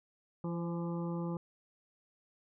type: harmonic tone with a mistuned harmonic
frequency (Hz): 170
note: F3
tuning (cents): -46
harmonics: 1 / 2 / 3 / 5 / 6 / 7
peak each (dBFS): -35 / -41 / -45 / -49 / -51 / -52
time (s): 0.44-1.37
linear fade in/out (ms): 2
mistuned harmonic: 3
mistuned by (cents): +20
effects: none